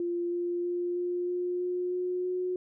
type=tone with pitch steps; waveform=sine; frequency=347 / 349.4 / 351.8 / 354.3 / 356.8 / 359.2 / 361.7 / 364.3 Hz; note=F4 / F4 / F4 / F4 / F4 / F4 / F#4 / F#4; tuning=-11 / +1 / +13 / +25 / +37 / +49 / -39 / -27 cents; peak=-28 dBFS; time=0-2.56 s; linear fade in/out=2 ms; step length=320 ms; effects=none